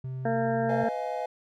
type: tone with pitch glide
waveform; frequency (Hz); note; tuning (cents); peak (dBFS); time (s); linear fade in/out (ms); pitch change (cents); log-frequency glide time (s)
triangle; 130 to 129.25; C3 to C3; -11 to -21; -30; 0.04-0.84; 5; -10; 0.36-0.54
type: harmonic tone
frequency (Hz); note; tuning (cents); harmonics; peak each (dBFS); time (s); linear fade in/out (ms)
227.8; A#3; -40; 1 / 2 / 3 / 4 / 6 / 7 / 8; -30 / -30 / -28 / -39 / -46 / -38 / -46; 0.25-0.89; 5
type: chord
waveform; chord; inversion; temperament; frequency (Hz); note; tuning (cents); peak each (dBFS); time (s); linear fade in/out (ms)
triangle; F half-diminished seventh; second; just; 502.9 / 628.6 / 698.5 / 838.1; Cb5 / Eb5 / F5 / Ab5; +31 / +18 / 0 / +16; -33; 0.69-1.26; 5
effects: none